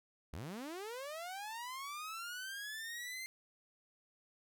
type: linear sweep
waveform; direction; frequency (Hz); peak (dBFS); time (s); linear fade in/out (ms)
sawtooth; up; 60 to 2100; -39; 0.33-3.26; 0
effects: none